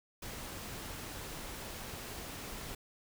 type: noise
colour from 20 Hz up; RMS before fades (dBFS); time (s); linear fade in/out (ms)
pink; -44; 0.22-2.75; 5
effects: none